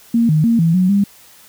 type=tone with pitch steps; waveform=sine; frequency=232.4 / 154.5 / 231.2 / 165.1 / 183.9 / 200.6 Hz; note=A#3 / D#3 / A#3 / E3 / F#3 / G3; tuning=-5 / -12 / -14 / +3 / -10 / +40 cents; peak=-10 dBFS; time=0.14-1.04 s; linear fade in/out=5 ms; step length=150 ms; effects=white hiss -45 dBFS RMS until 1.48 s